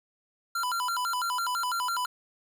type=tone with vibrato; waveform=square; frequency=1170 Hz; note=D6; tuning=7 cents flat; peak=-28 dBFS; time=0.55-2.06 s; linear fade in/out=5 ms; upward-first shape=square; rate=6 Hz; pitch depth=280 cents each way; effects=none

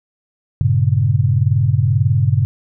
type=chord; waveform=sine; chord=G diminished; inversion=none; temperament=equal; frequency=98 / 116.54 / 138.59 Hz; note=G2 / Bb2 / Db3; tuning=0 / 0 / 0 cents; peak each=-16 dBFS; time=0.61-2.45 s; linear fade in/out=0 ms; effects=none

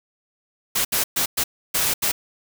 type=noise bursts at uneven times; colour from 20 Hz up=white; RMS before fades=-21 dBFS; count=6; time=0.75-0.85 / 0.92-1.04 / 1.16-1.26 / 1.37-1.44 / 1.74-1.94 / 2.02-2.12 s; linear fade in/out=10 ms; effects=none

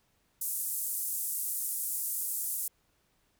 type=band-pass noise; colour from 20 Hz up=pink; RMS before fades=-34 dBFS; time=0.41-2.68 s; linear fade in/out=5 ms; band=9100 to 16000 Hz; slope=24 dB/octave; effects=pink hiss -72 dBFS RMS until 3.39 s

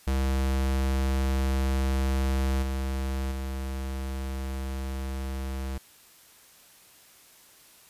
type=tone with level steps; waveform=square; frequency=66.5 Hz; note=C2; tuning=29 cents sharp; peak=-24 / -28 / -31 dBFS; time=0.07-5.78 s; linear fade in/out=5 ms; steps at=2.62 / 3.31 s; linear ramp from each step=10 ms; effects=white hiss -55 dBFS RMS until 7.89 s + resampled to 32000 Hz

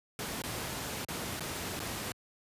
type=noise with dropouts; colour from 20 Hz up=pink; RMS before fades=-37 dBFS; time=0.19-2.12 s; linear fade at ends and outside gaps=1 ms; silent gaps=0.42-0.437 / 1.048-1.085 / 1.396-1.406 / 1.793-1.801 s; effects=high-pass 80 Hz 12 dB/octave + resampled to 32000 Hz

